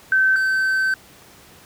sine / triangle tone pair in turn, 1541 / 1541 Hz, G6 / G6, -30 / -30 cents, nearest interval unison, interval 0 cents, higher neither, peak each -13 / -15 dBFS, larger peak first, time 0.12-0.36 / 0.36-0.94 s, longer second, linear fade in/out 2 ms, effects pink hiss -47 dBFS RMS until 1.65 s + high-pass 80 Hz 12 dB/octave

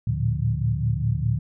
sine tone cluster, 74.7 / 111.5 / 116.4 / 147.5 / 175.1 Hz, D2 / A2 / A#2 / D3 / F3, +30 / +23 / -2 / +8 / +5 cents, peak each -30 / -25 / -25 / -27 / -34 dBFS, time 0.07-1.39 s, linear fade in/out 5 ms, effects none

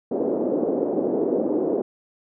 pink band-pass noise, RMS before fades -23 dBFS, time 0.11-1.82 s, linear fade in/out 5 ms, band 290 to 500 Hz, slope 24 dB/octave, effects none

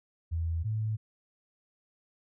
sine tone pair in turn, 82.6 / 108.93 Hz, E2 / A2, +4 / -17 cents, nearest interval perfect fourth, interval 479 cents, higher second, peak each -28 dBFS, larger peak neither, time 0.31-0.64 / 0.64-0.97 s, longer neither, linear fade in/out 20 ms, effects none

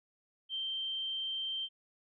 sine tone, 3136 Hz, G7, in tune, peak -34 dBFS, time 0.49-1.69 s, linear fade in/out 50 ms, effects none

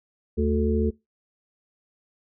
harmonic tone with a mistuned harmonic, 73.42 Hz, D2, in tune, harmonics 1 / 3 / 5 / 6, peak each -24 / -25 / -28 / -26 dBFS, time 0.37-0.91 s, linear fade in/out 20 ms, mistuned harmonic 1, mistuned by +87 cents, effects noise-tail reverb RT60 0.2 s tail -22 dB re dry

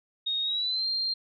sine tone with pitch glide, 3729 to 4186 Hz, A#7 to C8, 0 to 0 cents, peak -26 dBFS, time 0.26-1.14 s, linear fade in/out 10 ms, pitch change +200 cents, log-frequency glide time 0.42-0.86 s, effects none

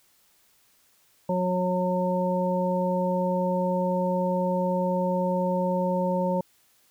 harmonic tone, 182 Hz, F#3, 28 cents flat, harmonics 1 / 2 / 3 / 5, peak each -26 / -35 / -26 / -30 dBFS, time 1.29-6.41 s, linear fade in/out 5 ms, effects white hiss -63 dBFS RMS until 6.9 s

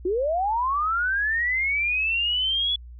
sine linear sweep, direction up, 342 to 3420 Hz, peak -21 dBFS, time 0.05-2.76 s, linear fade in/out 5 ms, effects added 60 Hz sine -39 dBFS peak until 2.99 s

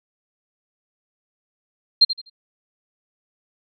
sine tone with echo, 4186 Hz, C8, in tune, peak -8 dBFS, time 2.01-2.05 s, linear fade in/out 10 ms, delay 83 ms, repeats 3, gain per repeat -12 dB, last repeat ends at 2.299 s, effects none

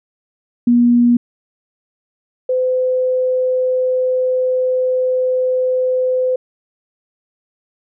sine tone pair in turn, 240.2 / 510.1 Hz, B3 / C5, -48 / -44 cents, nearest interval octave + minor second, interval 1304 cents, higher second, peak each -8 / -13 dBFS, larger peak first, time 0.67-1.17 / 2.49-6.36 s, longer second, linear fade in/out 5 ms, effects none

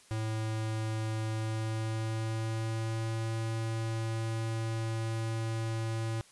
square tone with pitch glide, 110 to 112.64 Hz, A2 to A2, 0 to +41 cents, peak -32 dBFS, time 0.11-6.21 s, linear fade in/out 0 ms, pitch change +41 cents, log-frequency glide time 1.32-3.1 s, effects white hiss -59 dBFS RMS until 6.31 s + resampled to 24000 Hz

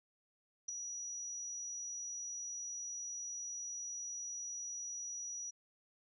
sine tone with ADSR envelope, 5830 Hz, F#8, 26 cents flat, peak -34 dBFS, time 0.68-5.51 s, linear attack 10 ms, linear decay 5 ms, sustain -7 dB, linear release 15 ms, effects none

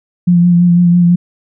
sine tone with vibrato, 174.61 Hz, F3, in tune, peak -5 dBFS, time 0.27-1.16 s, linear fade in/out 10 ms, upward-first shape sine, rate 6 Hz, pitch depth 25 cents each way, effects none

